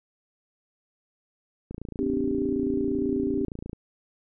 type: click train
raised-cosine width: 3 ms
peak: -23 dBFS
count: 58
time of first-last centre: 1.71-3.731 s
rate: 28.2 Hz
type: chord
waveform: sine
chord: C suspended second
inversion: none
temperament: equal with one note detuned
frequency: 255.8 / 293.7 / 392 Hz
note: C4 / D4 / G4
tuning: -39 / 0 / 0 cents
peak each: -28 dBFS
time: 1.99-3.45 s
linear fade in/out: 0 ms
effects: none

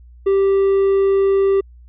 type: tone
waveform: triangle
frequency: 391.4 Hz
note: G4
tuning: 3 cents flat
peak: -10 dBFS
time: 0.26-1.61 s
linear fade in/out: 10 ms
effects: added 60 Hz sine -40 dBFS peak until 1.88 s + resampled to 8000 Hz

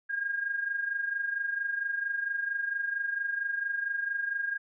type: tone with amplitude modulation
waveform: sine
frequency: 1622 Hz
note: G#6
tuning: 41 cents flat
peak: -26 dBFS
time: 0.09-4.58 s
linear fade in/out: 20 ms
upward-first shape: sine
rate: 24.4 Hz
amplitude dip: 65%
effects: none

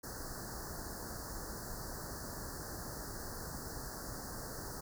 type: band-stop noise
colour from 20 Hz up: pink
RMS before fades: -44 dBFS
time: 0.03-4.81 s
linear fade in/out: 10 ms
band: 1800 to 4400 Hz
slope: 96 dB/octave
effects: none

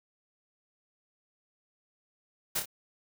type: noise with echo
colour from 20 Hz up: white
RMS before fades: -30 dBFS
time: 2.55-2.6 s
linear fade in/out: 10 ms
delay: 29 ms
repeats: 2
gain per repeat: -6 dB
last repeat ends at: 2.658 s
effects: none

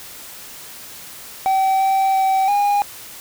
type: tone with pitch steps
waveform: triangle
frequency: 768 / 773 / 768 / 815 Hz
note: G5 / G5 / G5 / G#5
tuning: -36 / -24 / -36 / -33 cents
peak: -12 dBFS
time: 1.46-2.82 s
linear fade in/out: 0 ms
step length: 340 ms
effects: white hiss -37 dBFS RMS until 3.2 s

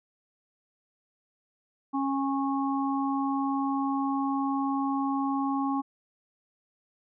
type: harmonic tone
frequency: 273.9 Hz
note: C#4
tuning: 21 cents flat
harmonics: 1 / 3 / 4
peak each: -27 / -32 / -33 dBFS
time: 1.93-5.82 s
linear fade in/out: 20 ms
effects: none

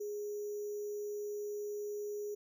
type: tone with sample-and-hold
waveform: sine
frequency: 414.8 Hz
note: G#4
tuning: 2 cents flat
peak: -37 dBFS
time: 0-2.35 s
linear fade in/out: 10 ms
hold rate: 6300 Hz
effects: none

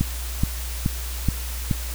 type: click train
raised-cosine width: 5 ms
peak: -7 dBFS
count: 5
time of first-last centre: 0.01-1.712 s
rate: 2.35 Hz
effects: added 60 Hz sine -28 dBFS peak until 1.94 s + white hiss -35 dBFS RMS until 1.94 s

